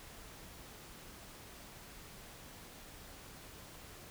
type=silence; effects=pink hiss -53 dBFS RMS until 4.1 s